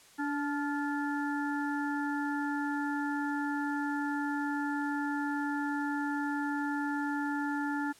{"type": "harmonic tone with a mistuned harmonic", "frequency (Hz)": 289.6, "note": "D4", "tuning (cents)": -24, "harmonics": [1, 3, 5, 6], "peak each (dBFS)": [-32, -37, -39, -40], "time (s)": [0.18, 7.93], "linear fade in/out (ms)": 20, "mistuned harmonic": 5, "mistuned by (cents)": -57, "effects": ["white hiss -58 dBFS RMS until 7.99 s", "low-pass 10000 Hz 12 dB/octave"]}